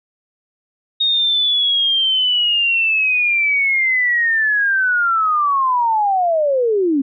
sine linear sweep, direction down, 3729 to 261.1 Hz, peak -13 dBFS, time 1-7.02 s, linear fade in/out 10 ms, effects none

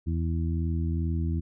harmonic tone, 82.41 Hz, E2, in tune, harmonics 1 / 2 / 3 / 4, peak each -26 / -32 / -36 / -38 dBFS, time 0.06-1.41 s, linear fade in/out 20 ms, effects none

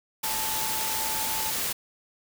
sine tone in noise, 877 Hz, A5, 6 cents flat, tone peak -34 dBFS, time 0.23-1.51 s, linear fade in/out 10 ms, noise white, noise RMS -29 dBFS, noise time 0.23-1.73 s, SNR -8 dB, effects none

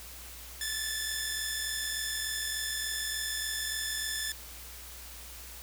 10% pulse tone pair together, 1727 / 1770.4 Hz, A6 / A6, -33 / +10 cents, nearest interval unison, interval 43 cents, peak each -26 dBFS, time 0.61-4.32 s, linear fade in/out 2 ms, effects added 60 Hz sine -49 dBFS peak until 5.62 s + white hiss -47 dBFS RMS until 5.62 s

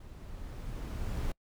brown noise with level ramp, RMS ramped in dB -48 to -32 dBFS, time 0-1.32 s, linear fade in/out 5 ms, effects noise-tail reverb RT60 0.1 s tail -26 dB re dry

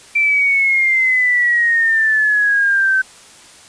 sine exponential sweep, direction down, 2349 to 1533 Hz, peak -11 dBFS, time 0.15-3.02 s, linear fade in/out 10 ms, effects white hiss -42 dBFS RMS until 3.68 s + resampled to 22050 Hz

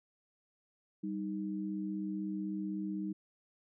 sine tone pair together, 195.13 / 311.1 Hz, G3 / D#4, -8 / 0 cents, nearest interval minor sixth, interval 808 cents, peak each -37 / -38 dBFS, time 1.03-3.13 s, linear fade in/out 10 ms, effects none

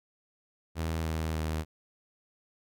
sawtooth tone with pitch steps, 80.8 / 79.73 / 78.68 Hz, E2 / D#2 / D#2, -34 / +43 / +20 cents, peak -26 dBFS, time 0.75-1.65 s, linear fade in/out 50 ms, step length 300 ms, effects none

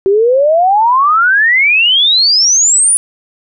sine exponential sweep, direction up, 378.1 to 9950 Hz, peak -6 dBFS, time 0.06-2.97 s, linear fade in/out 0 ms, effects none

